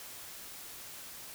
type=silence; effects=white hiss -47 dBFS RMS until 1.34 s